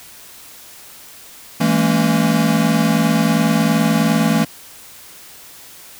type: chord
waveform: square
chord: A# half-diminished seventh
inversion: second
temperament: equal with one note detuned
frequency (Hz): 164.81 / 207.7 / 227.6 / 277.2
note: E3 / G#3 / A#3 / C#4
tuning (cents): 0 / 0 / -41 / 0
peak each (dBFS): -19 / -20 / -18 / -22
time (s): 1.6-4.45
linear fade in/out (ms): 10
effects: white hiss -40 dBFS RMS until 5.99 s